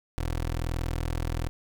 20% pulse tone, 41.2 Hz, E1, in tune, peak -23 dBFS, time 0.18-1.49 s, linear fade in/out 0 ms, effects none

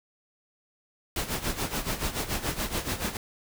pink noise with tremolo, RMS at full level -28 dBFS, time 1.16-3.17 s, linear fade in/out 2 ms, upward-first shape sine, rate 7 Hz, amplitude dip 75%, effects none

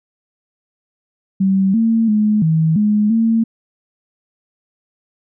sine tone with pitch steps, 192.5 / 226.3 / 212.1 / 159.9 / 209.9 / 226.3 Hz, G3 / A3 / G#3 / D#3 / G#3 / A3, -31 / +49 / +37 / +48 / +19 / +49 cents, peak -11 dBFS, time 1.4-3.44 s, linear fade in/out 10 ms, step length 340 ms, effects none

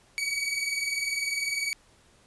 sawtooth tone pair together, 2257 / 2277 Hz, C#7 / C#7, +31 / +46 cents, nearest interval unison, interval 15 cents, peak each -27 / -27 dBFS, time 0.18-1.73 s, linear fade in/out 0 ms, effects pink hiss -60 dBFS RMS until 2.26 s + resampled to 24000 Hz

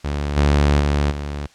sawtooth tone with level steps, 72.4 Hz, D2, 24 cents flat, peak -17 / -9 / -12 / -21 dBFS, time 0.04-1.47 s, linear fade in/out 10 ms, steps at 0.36 / 0.79 / 1.1 s, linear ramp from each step 20 ms, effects white hiss -51 dBFS RMS until 1.54 s + low-pass 6000 Hz 12 dB/octave

